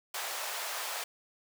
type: high-pass noise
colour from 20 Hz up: pink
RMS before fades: -37 dBFS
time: 0.14-1.04 s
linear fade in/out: 5 ms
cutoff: 620 Hz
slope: 24 dB/octave
effects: none